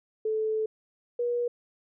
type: tone pair in turn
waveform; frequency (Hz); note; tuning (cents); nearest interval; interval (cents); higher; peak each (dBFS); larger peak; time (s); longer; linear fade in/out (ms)
sine; 436 / 481.4; A4 / B4; -16 / -44; major second; 172; second; -25; neither; 0.25-0.66 / 1.19-1.48; first; 5
effects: none